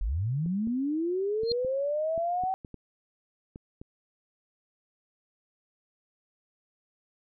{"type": "linear sweep", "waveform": "sine", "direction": "up", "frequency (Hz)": [38.37, 768], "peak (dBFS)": -26, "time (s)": [0.01, 2.54], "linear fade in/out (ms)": 0}
{"type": "clicks", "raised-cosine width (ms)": 3, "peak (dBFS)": -29, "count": 11, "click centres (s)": [0.461, 0.673, 1.434, 1.516, 1.648, 2.178, 2.437, 2.648, 2.743, 3.559, 3.815]}
{"type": "tone with exponential growth", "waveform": "sine", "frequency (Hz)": 4200, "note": "C8", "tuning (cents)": 6, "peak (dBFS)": -23, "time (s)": [1.43, 1.52], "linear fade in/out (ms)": 1, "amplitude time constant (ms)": 19}
{"effects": []}